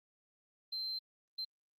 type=tone bursts at uneven times; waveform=sine; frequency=4117 Hz; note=C8; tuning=29 cents flat; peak=-35 dBFS; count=2; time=0.72-0.99 / 1.38-1.45 s; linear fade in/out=10 ms; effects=tanh soft clip ceiling -34 dBFS + Opus 48 kbps